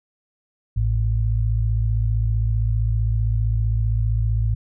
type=tone pair together; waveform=sine; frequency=54.62 / 110 Hz; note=A1 / A2; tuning=-12 / 0 cents; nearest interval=octave; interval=1212 cents; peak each=-20 dBFS; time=0.76-4.55 s; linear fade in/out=10 ms; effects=none